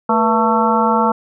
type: harmonic tone with a mistuned harmonic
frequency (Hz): 222.9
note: A3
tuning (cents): +23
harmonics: 1 / 2 / 3 / 4 / 5 / 6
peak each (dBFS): -18 / -20 / -22 / -16 / -20 / -20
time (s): 0.09-1.12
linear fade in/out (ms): 5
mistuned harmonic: 2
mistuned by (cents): +140
effects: none